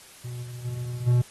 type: tone with level steps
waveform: triangle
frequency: 122.2 Hz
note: B2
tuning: 18 cents flat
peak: -30 / -34 / -25 / -27 / -15 dBFS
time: 0.24-1.22 s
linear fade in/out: 10 ms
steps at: 0.42 / 0.64 / 0.8 / 1.06 s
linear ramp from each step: 20 ms
effects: white hiss -49 dBFS RMS until 1.3 s + AAC 32 kbps